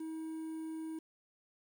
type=tone with quantisation; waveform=triangle; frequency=319.4 Hz; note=D#4; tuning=45 cents sharp; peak=-37 dBFS; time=0-0.99 s; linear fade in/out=5 ms; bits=10; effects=none